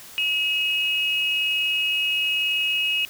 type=tone pair together; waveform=sine; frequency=2560 / 2881 Hz; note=D#7 / F#7; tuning=+49 / -47 cents; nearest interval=major second; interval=204 cents; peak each=-23 dBFS; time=0.18-3.05 s; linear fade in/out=0 ms; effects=white hiss -43 dBFS RMS until 3.09 s